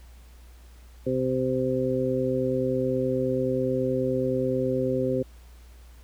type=harmonic tone; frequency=129.4 Hz; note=C3; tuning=19 cents flat; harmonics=1 / 2 / 3 / 4; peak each=-31 / -28 / -28 / -27 dBFS; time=1.06-5.23 s; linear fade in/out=10 ms; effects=added 60 Hz sine -46 dBFS peak until 6.03 s + pink hiss -58 dBFS RMS until 6.03 s